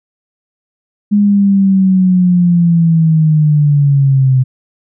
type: linear sweep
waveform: sine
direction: down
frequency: 207.1 to 128.3 Hz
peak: -6 dBFS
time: 1.11-4.44 s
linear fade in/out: 20 ms
effects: none